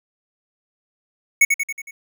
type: tone with echo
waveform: square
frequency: 2217 Hz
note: C#7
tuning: in tune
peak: -10 dBFS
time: 1.41-1.45 s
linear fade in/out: 5 ms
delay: 92 ms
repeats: 5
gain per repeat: -5 dB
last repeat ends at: 1.91 s
effects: none